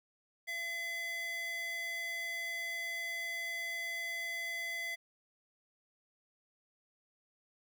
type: tone with high-pass filter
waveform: square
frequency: 677 Hz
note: E5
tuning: 46 cents sharp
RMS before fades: -39 dBFS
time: 0.47-4.96 s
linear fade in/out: 20 ms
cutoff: 1700 Hz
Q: 4.7
effects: none